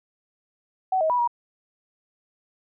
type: tone with pitch steps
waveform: sine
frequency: 753 / 634 / 981 / 954 Hz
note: F#5 / D#5 / B5 / A#5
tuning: +30 / +32 / -12 / +40 cents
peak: -19 dBFS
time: 0.92-1.276 s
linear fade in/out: 5 ms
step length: 89 ms
effects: none